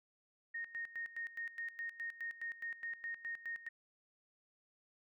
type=tone with tremolo; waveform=sine; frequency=1853 Hz; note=A#6; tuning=11 cents flat; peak=-39 dBFS; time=0.54-3.69 s; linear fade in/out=10 ms; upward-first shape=square; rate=4.8 Hz; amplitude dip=80%; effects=none